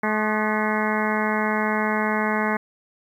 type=harmonic tone with a mistuned harmonic; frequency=214.7 Hz; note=A3; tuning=42 cents flat; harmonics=1 / 2 / 3 / 4 / 5 / 6 / 7 / 8 / 9 / 10; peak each=-25 / -29 / -30 / -28 / -30 / -33 / -31 / -31 / -31 / -32 dBFS; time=0.03-2.57 s; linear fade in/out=5 ms; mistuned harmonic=6; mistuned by=-80 cents; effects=9-bit